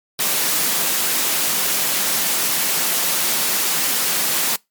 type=high-pass noise; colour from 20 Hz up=white; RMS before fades=-19 dBFS; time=0.19-4.56 s; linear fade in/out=2 ms; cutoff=140 Hz; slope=48 dB/octave; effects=noise-tail reverb RT60 0.2 s tail -25 dB re dry + MP3 96 kbps